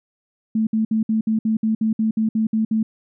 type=tone bursts; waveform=sine; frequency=220 Hz; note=A3; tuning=in tune; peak=-16 dBFS; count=13; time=0.55-2.83 s; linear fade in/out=5 ms; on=120 ms; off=60 ms; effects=none